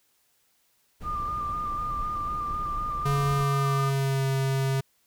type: noise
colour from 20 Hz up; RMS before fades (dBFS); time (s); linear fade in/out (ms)
brown; -37; 1-3.45; 20
type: tone with vibrato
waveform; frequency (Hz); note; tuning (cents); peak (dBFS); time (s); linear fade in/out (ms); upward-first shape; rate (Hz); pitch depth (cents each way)
sine; 1200; D6; +37; -28; 1.03-3.92; 50; square; 4; 20
type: tone with pitch glide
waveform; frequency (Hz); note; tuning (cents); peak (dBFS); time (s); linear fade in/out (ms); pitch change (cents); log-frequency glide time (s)
square; 140.7 to 134.81; C#3 to C#3; +26 to -48; -24; 3.05-4.81; 10; -74; 3.34-4.26
effects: white hiss -68 dBFS RMS until 5.06 s